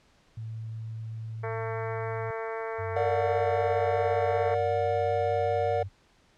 sine tone, 111.5 Hz, A2, 23 cents sharp, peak -34 dBFS, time 0.37-2.31 s, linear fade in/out 5 ms
harmonic tone, 224.5 Hz, A3, 35 cents sharp, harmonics 2 / 3 / 4 / 5 / 6 / 7 / 8 / 9 / 10, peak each -34 / -38 / -40 / -42 / -44 / -45 / -46 / -47 / -48 dBFS, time 1.43-4.55 s, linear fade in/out 10 ms
sine tone with vibrato, 96.5 Hz, G2, 27 cents flat, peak -34 dBFS, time 2.78-5.89 s, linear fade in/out 20 ms, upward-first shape sine, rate 5.2 Hz, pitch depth 31 cents each way
triangle chord, Bb augmented, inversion none, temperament just, 466.2 / 582.7 / 728.4 Hz, Bb4 / D5 / F#5, 0 / -14 / -27 cents, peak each -27 dBFS, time 2.96-5.83 s, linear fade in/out 5 ms
effects pink hiss -63 dBFS RMS until 6.37 s + low-pass 6000 Hz 12 dB/octave

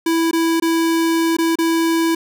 square tone with dropouts, 329.6 Hz, E4, in tune, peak -15 dBFS, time 0.06-2.15 s, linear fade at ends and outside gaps 5 ms, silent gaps 0.312-0.33 / 0.6-0.622 / 1.368-1.385 / 1.556-1.586 s, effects none

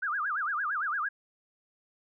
sine tone with vibrato, 1400 Hz, F6, 4 cents sharp, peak -28 dBFS, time 0.02-1.09 s, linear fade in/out 10 ms, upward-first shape sine, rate 8.8 Hz, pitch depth 300 cents each way, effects none

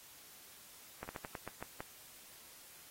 slowing click train, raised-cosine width 0.5 ms, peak -27 dBFS, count 8, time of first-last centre 1.03-1.805 s, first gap 60 ms, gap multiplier 1.2, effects white hiss -57 dBFS RMS until 2.9 s + AAC 48 kbps

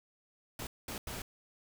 pink noise bursts at uneven times, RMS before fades -41 dBFS, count 3, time 0.59-0.67 / 0.88-0.98 / 1.07-1.22 s, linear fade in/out 2 ms, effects none

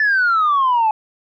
sine exponential sweep, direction down, 1766 to 850 Hz, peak -11 dBFS, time 0-0.91 s, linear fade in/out 2 ms, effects tanh soft clip ceiling -10 dBFS

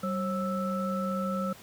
sine tone cluster, 193 / 538 / 1317 Hz, G3 / C5 / E6, -27 / +48 / -2 cents, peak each -30 / -34 / -34 dBFS, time 0.03-1.53 s, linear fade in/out 5 ms, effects pink hiss -50 dBFS RMS until 1.62 s + high-pass 80 Hz 12 dB/octave

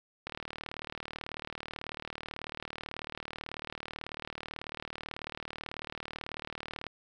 click train, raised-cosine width 0.3 ms, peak -22 dBFS, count 253, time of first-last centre 0.27-6.867 s, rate 38.2 Hz, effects none

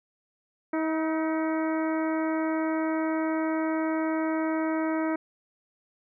harmonic tone with a mistuned harmonic, 318.5 Hz, D#4, 41 cents sharp, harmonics 1 / 2 / 3 / 4 / 5 / 6 / 7, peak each -26 / -32 / -36 / -38 / -40 / -42 / -43 dBFS, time 0.73-5.16 s, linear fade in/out 5 ms, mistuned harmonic 5, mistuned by -47 cents, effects none

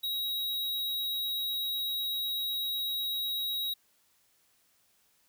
square tone, 3827 Hz, A#7, 45 cents sharp, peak -31 dBFS, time 0.03-3.74 s, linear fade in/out 10 ms, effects white hiss -69 dBFS RMS until 5.28 s

